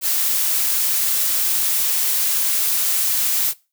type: noise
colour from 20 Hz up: blue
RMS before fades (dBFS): -19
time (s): 0.01-3.54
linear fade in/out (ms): 50
effects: noise-tail reverb RT60 0.3 s tail -22 dB re dry